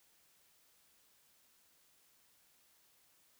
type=silence; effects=white hiss -70 dBFS RMS until 3.39 s